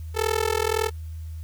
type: tone with amplitude modulation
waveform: sawtooth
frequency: 440 Hz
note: A4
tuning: in tune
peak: -14 dBFS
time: 0.14-0.91 s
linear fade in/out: 50 ms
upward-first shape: sine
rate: 41.7 Hz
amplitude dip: 100%
effects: added 80 Hz sine -32 dBFS peak until 1.43 s + white hiss -58 dBFS RMS until 1.43 s